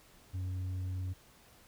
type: tone with tanh clipping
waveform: sine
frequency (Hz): 92.5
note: F#2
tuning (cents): 0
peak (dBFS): -35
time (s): 0.33-1.14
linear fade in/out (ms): 20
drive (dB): 4
effects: pink hiss -61 dBFS RMS until 1.67 s